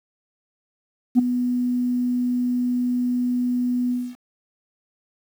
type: tone with ADSR envelope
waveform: sine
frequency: 246.9 Hz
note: B3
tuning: in tune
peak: -7 dBFS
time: 1.15-4.16 s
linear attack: 37 ms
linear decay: 13 ms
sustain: -12 dB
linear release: 250 ms
effects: tanh soft clip ceiling -9 dBFS + 8-bit